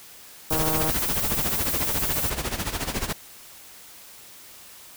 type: noise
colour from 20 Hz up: violet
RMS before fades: -27 dBFS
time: 0.5-2.3 s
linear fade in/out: 5 ms
type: click train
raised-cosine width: 1 ms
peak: -15 dBFS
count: 62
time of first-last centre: 0.51-0.899 s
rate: 157 Hz
type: noise with tremolo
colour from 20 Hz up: pink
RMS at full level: -26 dBFS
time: 0.52-3.13 s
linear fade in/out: 5 ms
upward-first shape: sine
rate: 14 Hz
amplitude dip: 75%
effects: white hiss -46 dBFS RMS until 4.96 s